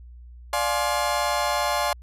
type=chord; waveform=35% pulse; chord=D half-diminished seventh; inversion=none; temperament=just; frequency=587.3 / 704.8 / 845.8 / 1057.2 Hz; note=D5 / F5 / Ab5 / C6; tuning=0 / +16 / +31 / +18 cents; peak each=-26 dBFS; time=0.53-1.93 s; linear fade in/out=2 ms; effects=added 60 Hz sine -41 dBFS peak until 2.02 s + resampled to 32000 Hz